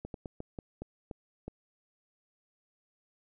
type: slowing click train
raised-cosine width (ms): 2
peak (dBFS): -26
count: 8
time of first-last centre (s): 0.05-1.48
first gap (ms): 92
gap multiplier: 1.26
effects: none